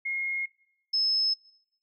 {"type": "tone pair in turn", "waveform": "sine", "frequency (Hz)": [2149, 5198], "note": ["C7", "E8"], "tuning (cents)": [46, -25], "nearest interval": "octave + minor third", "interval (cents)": 1529, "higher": "second", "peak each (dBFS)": [-28, -23], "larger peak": "second", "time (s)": [[0.05, 0.46], [0.93, 1.34]], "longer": "neither", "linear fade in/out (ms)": 10, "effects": ["noise-tail reverb RT60 0.8 s tail -21 dB re dry"]}